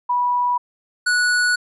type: tone pair in turn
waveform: sine / square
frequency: 979 / 1469.9 Hz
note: B5 / F#6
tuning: -15 / -12 cents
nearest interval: perfect fifth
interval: 703 cents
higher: second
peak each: -16 dBFS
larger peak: neither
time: 0.09-0.58 / 1.06-1.56 s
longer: second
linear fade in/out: 10 ms
effects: resampled to 24000 Hz